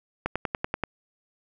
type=click train; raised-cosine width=0.5 ms; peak=-11 dBFS; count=7; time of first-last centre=0.26-0.837 s; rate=10.4 Hz; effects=none